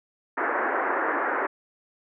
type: band-pass noise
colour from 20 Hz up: white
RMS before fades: -26 dBFS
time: 0.37-1.47 s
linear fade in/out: 10 ms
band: 280 to 1800 Hz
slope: 48 dB/octave
effects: none